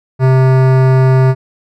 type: tone with hard clipping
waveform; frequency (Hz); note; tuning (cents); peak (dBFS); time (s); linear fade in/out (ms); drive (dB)
sine; 130.81; C3; 0; -8; 0.19-1.35; 50; 18
effects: none